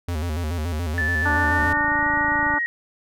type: tone with vibrato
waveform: square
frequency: 81.7 Hz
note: E2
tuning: 15 cents flat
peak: -24 dBFS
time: 0.08-1.73 s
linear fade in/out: 5 ms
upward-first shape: square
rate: 7 Hz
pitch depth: 110 cents each way
type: tone with pitch glide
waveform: sine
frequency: 1750 to 1886.5 Hz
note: A6 to A#6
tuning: -10 to +20 cents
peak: -21 dBFS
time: 0.98-2.66 s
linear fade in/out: 0 ms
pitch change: +130 cents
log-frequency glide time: 1.24-2.08 s
type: harmonic tone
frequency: 293.7 Hz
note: D4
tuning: in tune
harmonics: 1 / 2 / 3 / 4 / 5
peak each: -29 / -34 / -24 / -29 / -26 dBFS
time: 1.25-2.59 s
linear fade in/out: 10 ms
type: click train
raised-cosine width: 5 ms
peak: -23 dBFS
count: 27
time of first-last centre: 1.59-2.539 s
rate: 27.4 Hz
effects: none